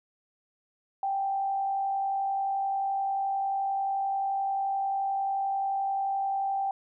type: tone with frequency modulation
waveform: sine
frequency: 784 Hz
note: G5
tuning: in tune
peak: -26 dBFS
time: 1.03-6.71 s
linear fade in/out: 2 ms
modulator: 51.4 Hz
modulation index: 0.29
effects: none